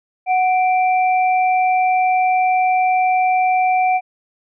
sine tone pair together, 740 / 2349 Hz, F#5 / D7, 0 / 0 cents, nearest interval octave + minor sixth, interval 2000 cents, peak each -13 / -23 dBFS, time 0.26-4.01 s, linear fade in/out 50 ms, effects none

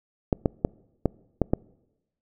clicks, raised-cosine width 2 ms, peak -7 dBFS, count 6, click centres 0.328 / 0.458 / 0.649 / 1.057 / 1.417 / 1.535 s, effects noise-tail reverb RT60 1.0 s tail -25 dB re dry

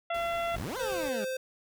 harmonic tone, 680 Hz, F5, 46 cents flat, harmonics 1 / 2 / 3 / 4 / 5, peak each -30 / -36 / -40 / -42 / -44 dBFS, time 0.1-0.56 s, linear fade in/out 5 ms
pink noise, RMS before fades -47 dBFS, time 0.14-1.09 s, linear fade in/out 5 ms
20% pulse exponential two-way sweep, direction up then down, 36.62 to 526 to 194.7 Hz, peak -29 dBFS, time 0.54-1.25 s, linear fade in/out 10 ms, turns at 0.77 s
square tone, 520 Hz, C5, 11 cents flat, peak -32 dBFS, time 0.79-1.37 s, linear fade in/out 5 ms
effects none

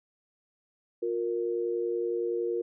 sine tone pair together, 355.5 / 466.2 Hz, F4 / A#4, +31 / 0 cents, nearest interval perfect fourth, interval 469 cents, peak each -30 / -30 dBFS, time 1.02-2.62 s, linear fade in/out 10 ms, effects none

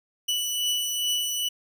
sawtooth beating tone pair, 2960 / 2962.4 Hz, F#7 / F#7, 0 / +1 cents, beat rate 2.4 Hz, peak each -30 / -22 dBFS, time 0.28-1.49 s, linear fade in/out 10 ms, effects none

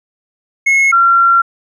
triangle / sine tone pair in turn, 2175 / 1370.2 Hz, C#7 / F6, -33 / -33 cents, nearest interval minor sixth, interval 800 cents, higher first, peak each -6 dBFS, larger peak neither, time 0.66-0.92 / 0.92-1.42 s, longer second, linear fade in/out 10 ms, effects resampled to 24000 Hz

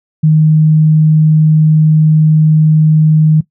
sine tone, 155.56 Hz, D#3, in tune, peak -4 dBFS, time 0.23-3.41 s, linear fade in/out 10 ms, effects noise-tail reverb RT60 0.1 s tail -18 dB re dry

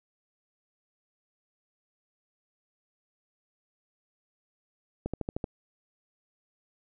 click train, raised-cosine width 2 ms, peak -18 dBFS, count 6, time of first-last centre 5.06-5.442 s, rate 13.1 Hz, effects none

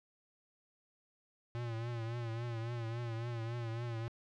square tone with vibrato, 116.54 Hz, A#2, in tune, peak -38 dBFS, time 1.55-4.08 s, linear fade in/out 0 ms, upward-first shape triangle, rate 3.6 Hz, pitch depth 74 cents each way, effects low-pass 4000 Hz 12 dB/octave

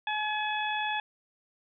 harmonic tone, 850 Hz, G#5, 40 cents sharp, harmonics 1 / 2 / 3 / 4, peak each -31 / -34 / -36 / -37 dBFS, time 0.07-1 s, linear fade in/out 2 ms, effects none

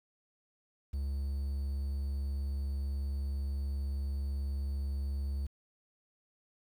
triangle tone with quantisation, 69.3 Hz, C#2, in tune, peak -30 dBFS, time 0.93-5.47 s, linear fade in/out 10 ms, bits 10, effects none

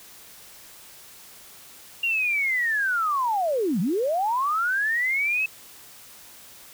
sine linear two-way sweep, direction down then up, 2800 to 159.9 to 2620 Hz, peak -21 dBFS, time 2.03-5.46 s, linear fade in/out 5 ms, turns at 3.8 s, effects white hiss -47 dBFS RMS until 6.73 s

